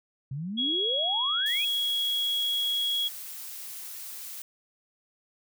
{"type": "exponential sweep", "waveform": "sine", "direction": "up", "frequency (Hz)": [127.6, 2612], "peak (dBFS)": -31, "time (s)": [0.31, 1.65], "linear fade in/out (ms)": 5}
{"type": "tone", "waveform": "sine", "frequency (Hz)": 3322, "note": "G#7", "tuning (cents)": 0, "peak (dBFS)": -25, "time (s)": [0.57, 3.09], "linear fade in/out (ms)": 20}
{"type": "noise", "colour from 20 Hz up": "blue", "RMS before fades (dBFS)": -40, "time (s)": [1.46, 4.42], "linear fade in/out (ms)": 2}
{"effects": []}